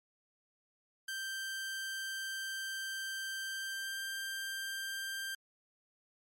sawtooth tone with pitch glide, 1568 to 1579.8 Hz, G6 to G6, 0 to +13 cents, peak -34 dBFS, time 1.08-5.35 s, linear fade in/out 5 ms, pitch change +13 cents, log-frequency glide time 3.44-4.01 s, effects MP3 64 kbps

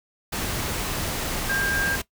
sine tone in noise, 1600 Hz, G6, 35 cents sharp, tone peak -23 dBFS, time 1.49-1.96 s, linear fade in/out 10 ms, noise pink, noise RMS -28 dBFS, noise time 0.32-2.02 s, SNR +2 dB, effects noise-tail reverb RT60 0.1 s tail -18 dB re dry

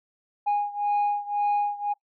sine beating tone pair, 822 / 823.9 Hz, G#5 / G#5, -18 / -14 cents, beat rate 1.9 Hz, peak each -23 / -25 dBFS, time 0.46-1.94 s, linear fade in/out 20 ms, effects noise-tail reverb RT60 0.1 s tail -22 dB re dry + tanh soft clip ceiling -19 dBFS

